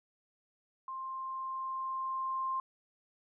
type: tone with level ramp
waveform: sine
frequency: 1054 Hz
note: C6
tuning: 12 cents sharp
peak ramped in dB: -38 to -31 dBFS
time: 0.88-2.6 s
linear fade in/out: 2 ms
effects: none

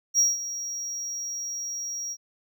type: tone with ADSR envelope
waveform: triangle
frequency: 5660 Hz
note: F8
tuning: 22 cents sharp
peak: -15 dBFS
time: 0.14-2.17 s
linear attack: 49 ms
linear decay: 180 ms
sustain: -14 dB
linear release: 53 ms
effects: none

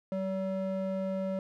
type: ring-modulated tone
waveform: triangle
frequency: 381.1 Hz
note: G4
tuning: 49 cents flat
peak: -25 dBFS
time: 0.12-1.39 s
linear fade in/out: 0 ms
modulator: 189 Hz
effects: none

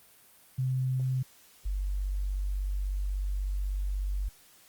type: tone pair in turn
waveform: sine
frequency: 129.7 / 48.19 Hz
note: C3 / G1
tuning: -15 / -29 cents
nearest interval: octave + perfect fourth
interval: 1714 cents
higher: first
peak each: -26 / -28 dBFS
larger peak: first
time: 0.58-1.23 / 1.65-4.29 s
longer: second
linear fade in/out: 10 ms
effects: white hiss -58 dBFS RMS until 4.68 s + Opus 32 kbps

